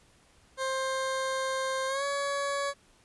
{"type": "tone with pitch glide", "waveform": "20% pulse", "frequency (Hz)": [528, 562.6], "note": ["C5", "C#5"], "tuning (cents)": [16, 26], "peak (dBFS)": -24, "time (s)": [0.57, 2.74], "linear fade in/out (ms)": 50, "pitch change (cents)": 110, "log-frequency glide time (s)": [1.87, 2.04], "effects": ["pink hiss -62 dBFS RMS until 3.04 s", "resampled to 24000 Hz"]}